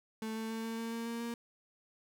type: tone with pitch steps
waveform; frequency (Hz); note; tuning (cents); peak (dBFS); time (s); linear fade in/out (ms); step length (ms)
35% pulse; 220.5 / 222.4 / 224.4 / 226.3 / 228.3 / 230.3 / 232.3 / 234.3; A3 / A3 / A3 / A3 / A#3 / A#3 / A#3 / A#3; +4 / +19 / +34 / +49 / -36 / -21 / -6 / +9; -35; 0.22-1.34; 2; 140
effects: none